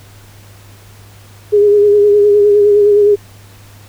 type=tone with vibrato; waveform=sine; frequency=411.7 Hz; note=G#4; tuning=15 cents flat; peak=-5 dBFS; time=1.52-3.16 s; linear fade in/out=20 ms; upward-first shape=sine; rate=9.7 Hz; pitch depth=31 cents each way; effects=added 101 Hz sine -38 dBFS peak until 3.88 s + pink hiss -43 dBFS RMS until 3.88 s